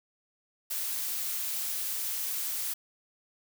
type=noise; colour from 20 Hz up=blue; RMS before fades=-33 dBFS; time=0.7-2.74 s; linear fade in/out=10 ms; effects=none